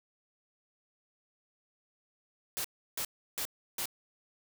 white noise bursts, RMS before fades -35 dBFS, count 4, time 2.57-3.856 s, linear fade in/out 0 ms, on 74 ms, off 330 ms, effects none

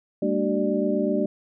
sine tone cluster, 200.4 / 228.4 / 296.8 / 380.4 / 594 Hz, G3 / A#3 / D4 / F#4 / D5, +38 / -35 / +18 / +48 / +20 cents, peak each -27 dBFS, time 0.22-1.26 s, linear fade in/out 5 ms, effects none

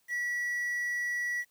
triangle tone with quantisation, 1940 Hz, B6, 31 cents flat, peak -28 dBFS, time 0.08-1.45 s, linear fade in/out 50 ms, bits 9, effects white hiss -71 dBFS RMS until 1.5 s

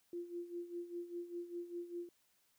sine tone with tremolo, 347.3 Hz, F4, 10 cents flat, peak -39 dBFS, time 0.13-2.09 s, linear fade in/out 2 ms, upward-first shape sine, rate 5 Hz, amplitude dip 75%, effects white hiss -75 dBFS RMS until 2.58 s

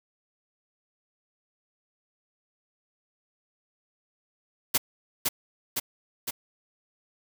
white noise with echo, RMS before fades -22 dBFS, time 4.74-4.78 s, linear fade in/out 10 ms, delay 510 ms, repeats 3, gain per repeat -3 dB, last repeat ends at 6.31 s, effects none

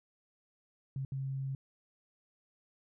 sine tone bursts at uneven times, 134.9 Hz, C#3, 47 cents flat, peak -34 dBFS, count 2, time 0.96-1.05 / 1.12-1.55 s, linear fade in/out 2 ms, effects none

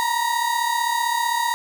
35% pulse tone pair together, 927 / 962.6 Hz, A#5 / B5, -10 / -45 cents, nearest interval minor second, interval 65 cents, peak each -21 dBFS, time 0-1.54 s, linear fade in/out 0 ms, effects none

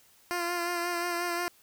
10% pulse tone with vibrato, 347.7 Hz, F4, 8 cents flat, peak -21 dBFS, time 0.31-1.48 s, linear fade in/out 0 ms, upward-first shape sine, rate 5.6 Hz, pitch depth 27 cents each way, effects white hiss -61 dBFS RMS until 1.62 s

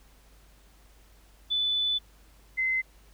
sine tone pair in turn, 3489 / 2057 Hz, A7 / C7, -15 / -30 cents, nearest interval major sixth, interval 915 cents, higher first, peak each -24 / -24 dBFS, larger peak neither, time 1.5-1.99 / 2.57-2.82 s, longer first, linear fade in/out 20 ms, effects added 50 Hz sine -55 dBFS peak until 3.13 s + pink hiss -61 dBFS RMS until 3.13 s

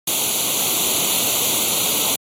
white noise with comb filter, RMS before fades -19 dBFS, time 0.07-2.16 s, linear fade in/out 5 ms, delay 0.29 ms, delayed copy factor +0.85, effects high-pass 150 Hz 12 dB/octave + AAC 48 kbps

